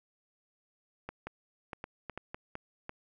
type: clicks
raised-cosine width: 0.5 ms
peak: -24 dBFS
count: 9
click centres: 1.09 / 1.27 / 1.732 / 1.841 / 2.097 / 2.176 / 2.345 / 2.554 / 2.894 s
effects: none